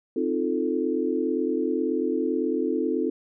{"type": "chord", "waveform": "sine", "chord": "F dominant seventh", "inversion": "second", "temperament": "equal", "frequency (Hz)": [261.6, 311.1, 349.2, 440], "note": ["C4", "Eb4", "F4", "A4"], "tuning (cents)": [0, 0, 0, 0], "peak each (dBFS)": -28, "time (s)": [0.16, 3.1], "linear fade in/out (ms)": 5, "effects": []}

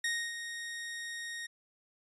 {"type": "tone with ADSR envelope", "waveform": "sawtooth", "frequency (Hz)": 1864.7, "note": "A#6", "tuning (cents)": 0, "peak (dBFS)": -26, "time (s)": [0.04, 1.47], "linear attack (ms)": 4, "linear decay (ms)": 280, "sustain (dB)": -9, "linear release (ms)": 13, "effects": ["resampled to 24000 Hz"]}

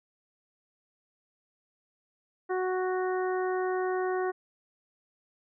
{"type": "harmonic tone", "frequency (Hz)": 370, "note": "F#4", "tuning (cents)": 0, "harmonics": [1, 2, 3, 4, 5], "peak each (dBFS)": [-28, -34, -38, -40, -42], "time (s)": [2.49, 4.32], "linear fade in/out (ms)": 20, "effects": []}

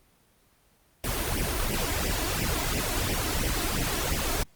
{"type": "noise with flanger", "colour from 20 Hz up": "pink", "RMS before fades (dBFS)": -28, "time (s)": [1.04, 4.43], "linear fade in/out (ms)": 0, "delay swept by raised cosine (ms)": [0.36, 3.06], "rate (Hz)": 2.9, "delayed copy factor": 0.8, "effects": ["pink hiss -63 dBFS RMS until 4.55 s", "Opus 24 kbps"]}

